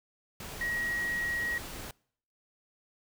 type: tone in noise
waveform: sine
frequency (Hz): 1900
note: A#6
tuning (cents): +33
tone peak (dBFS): -30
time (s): 0.61-1.58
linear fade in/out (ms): 2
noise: pink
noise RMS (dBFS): -42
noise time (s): 0.4-1.91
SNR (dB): +9
effects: noise-tail reverb RT60 0.6 s tail -25 dB re dry